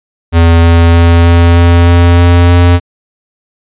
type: tone with pitch steps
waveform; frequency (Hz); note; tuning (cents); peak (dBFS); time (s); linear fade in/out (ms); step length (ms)
square; 83.7 / 84.23 / 84.77 / 85.31 / 85.85 / 86.4 / 86.95 / 87.51; E2 / E2 / E2 / F2 / F2 / F2 / F2 / F2; +27 / +38 / +49 / -40 / -29 / -18 / -7 / +4; -3; 0.32-2.8; 50; 310
effects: resampled to 8000 Hz